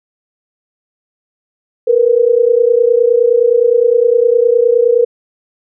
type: tone pair together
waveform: sine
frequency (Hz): 461.1 / 490.8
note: A#4 / B4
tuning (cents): -19 / -11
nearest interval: minor second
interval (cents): 108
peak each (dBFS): -10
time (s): 1.87-5.05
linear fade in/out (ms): 10
effects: none